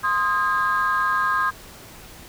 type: chord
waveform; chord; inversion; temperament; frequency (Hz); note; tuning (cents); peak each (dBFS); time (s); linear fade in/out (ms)
sine; Ab major; first; equal with one note detuned; 1046.5 / 1244.5 / 1618.6; C6 / Eb6 / Ab6; 0 / 0 / -45; -22; 0.03-1.51; 20
effects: tanh soft clip ceiling -12 dBFS + pink hiss -43 dBFS RMS until 2.28 s